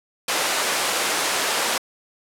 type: high-pass noise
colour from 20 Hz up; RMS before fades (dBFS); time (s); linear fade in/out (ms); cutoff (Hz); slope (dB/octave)
pink; -22; 0.28-1.78; 5; 540; 12
effects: low-pass 11000 Hz 12 dB/octave